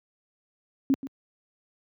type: tone with echo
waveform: sine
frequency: 270.4 Hz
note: C#4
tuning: 43 cents flat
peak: -18 dBFS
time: 0.9-0.94 s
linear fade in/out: 0 ms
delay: 130 ms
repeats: 1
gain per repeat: -14 dB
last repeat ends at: 1.07 s
effects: high-pass 100 Hz 12 dB/octave